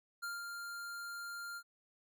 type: tone with ADSR envelope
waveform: square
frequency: 1396.9 Hz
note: F6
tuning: in tune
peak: -39 dBFS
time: 0.22-1.63 s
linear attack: 17 ms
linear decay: 180 ms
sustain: -4 dB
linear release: 62 ms
effects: none